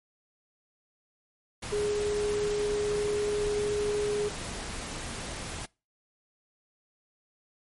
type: tone in noise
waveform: sine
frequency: 415.3 Hz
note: G#4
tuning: in tune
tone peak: -26 dBFS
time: 1.72-4.29 s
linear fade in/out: 10 ms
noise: pink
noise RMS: -37 dBFS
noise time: 1.62-5.66 s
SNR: +8 dB
effects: noise-tail reverb RT60 0.3 s tail -25 dB re dry + MP3 48 kbps